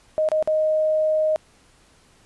sine tone with dropouts, 622.3 Hz, D#5, in tune, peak -17 dBFS, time 0.18-1.36 s, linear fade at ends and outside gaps 0 ms, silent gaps 0.288-0.317 / 0.426-0.475 s, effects pink hiss -56 dBFS RMS until 2.25 s + resampled to 24000 Hz

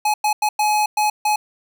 square tone bursts at uneven times, 845 Hz, G#5, 30 cents sharp, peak -16 dBFS, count 6, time 0.05-0.14 / 0.24-0.33 / 0.42-0.49 / 0.59-0.86 / 0.97-1.1 / 1.25-1.36 s, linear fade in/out 5 ms, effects none

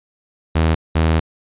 sawtooth tone bursts at uneven times, 80.3 Hz, E2, 45 cents flat, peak -9 dBFS, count 2, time 0.55-0.75 / 0.95-1.2 s, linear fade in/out 10 ms, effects resampled to 8000 Hz

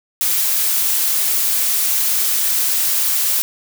blue noise, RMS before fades -17 dBFS, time 0.21-3.42 s, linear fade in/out 0 ms, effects none

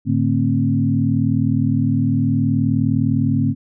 sine tone cluster, 106.8 / 146.2 / 226.2 / 266.3 Hz, G#2 / D3 / A3 / C4, +49 / -7 / +48 / +31 cents, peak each -20 dBFS, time 0.05-3.55 s, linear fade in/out 50 ms, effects none

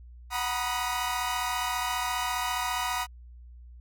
sawtooth chord, B major seventh, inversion second, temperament equal with one note detuned, 740 / 953 / 987.8 / 1244.5 Hz, F#5 / A#5 / B5 / D#6, 0 / +38 / 0 / 0 cents, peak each -30 dBFS, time 0.3-3.07 s, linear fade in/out 50 ms, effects added 60 Hz sine -45 dBFS peak until 3.8 s

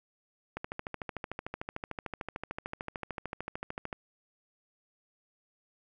click train, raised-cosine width 0.5 ms, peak -21 dBFS, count 46, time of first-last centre 0.57-3.928 s, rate 13.4 Hz, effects none

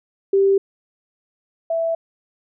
sine tone pair in turn, 392 / 660.5 Hz, G4 / E5, 0 / +3 cents, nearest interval major sixth, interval 903 cents, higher second, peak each -12 / -18 dBFS, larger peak first, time 0.33-0.58 / 1.7-1.95 s, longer neither, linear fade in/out 5 ms, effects none

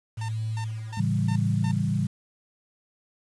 sine tone with tremolo, 110.2 Hz, A2, 3 cents sharp, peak -26 dBFS, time 0.17-1.89 s, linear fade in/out 10 ms, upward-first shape sine, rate 0.9 Hz, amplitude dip 65%
sawtooth tone bursts, 903 Hz, A5, 45 cents sharp, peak -32 dBFS, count 5, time 0.21-1.715 s, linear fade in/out 5 ms, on 77 ms, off 280 ms
sine chord, A dominant seventh, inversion none, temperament equal, 110 / 138.59 / 164.81 / 196 Hz, A2 / C#3 / E3 / G3, 0 / 0 / 0 / 0 cents, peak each -28 dBFS, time 0.97-2.07 s, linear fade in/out 10 ms
effects resampled to 22050 Hz + 8-bit

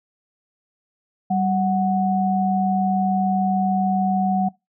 sine tone pair together, 193.19 / 740 Hz, G3 / F#5, -25 / 0 cents, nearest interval octave + major seventh, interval 2325 cents, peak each -20 / -20 dBFS, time 1.3-4.49 s, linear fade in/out 10 ms, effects noise-tail reverb RT60 0.2 s tail -22 dB re dry

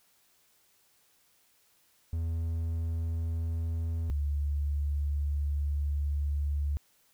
triangle / sine tone pair in turn, 82.41 / 72.26 Hz, E2 / D2, 0 / -27 cents, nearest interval major second, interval 227 cents, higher first, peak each -27 dBFS, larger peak neither, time 2.13-4.1 / 4.1-6.77 s, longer second, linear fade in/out 0 ms, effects white hiss -67 dBFS RMS until 7.13 s

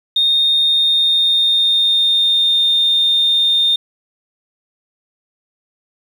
sine tone with pitch glide, 3679 to 3639 Hz, A#7 to A#7, -24 to -42 cents, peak -10 dBFS, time 0.16-3.76 s, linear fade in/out 5 ms, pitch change -18 cents, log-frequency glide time 0.37-2.67 s, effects tanh soft clip ceiling -6 dBFS + 7-bit

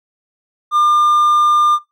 triangle tone, 1200 Hz, D6, 37 cents sharp, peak -8 dBFS, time 0.71-1.79 s, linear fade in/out 50 ms, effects noise-tail reverb RT60 0.2 s tail -18 dB re dry

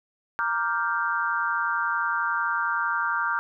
sine chord, G minor seventh, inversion first, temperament equal, 932.3 / 1174.7 / 1396.9 / 1568 Hz, Bb5 / D6 / F6 / G6, 0 / 0 / 0 / 0 cents, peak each -30 / -29 / -27 / -29 dBFS, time 0.39-3.39 s, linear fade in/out 0 ms, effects none

